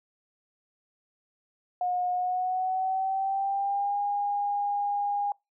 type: tone with pitch glide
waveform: sine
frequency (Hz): 721 to 814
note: F#5 to G#5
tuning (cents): -45 to -35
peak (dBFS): -25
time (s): 1.81-5.32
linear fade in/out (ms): 2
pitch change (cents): +210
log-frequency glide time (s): 2.11-3.99
effects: noise-tail reverb RT60 0.2 s tail -25 dB re dry